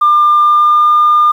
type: tone with pitch glide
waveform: sine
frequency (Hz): 1198 to 1207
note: D6 to D6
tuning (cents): +34 to +47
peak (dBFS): -4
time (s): 0.01-1.32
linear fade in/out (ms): 10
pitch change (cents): +13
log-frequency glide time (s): 0.37-0.91
effects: tanh soft clip ceiling -2 dBFS + 7-bit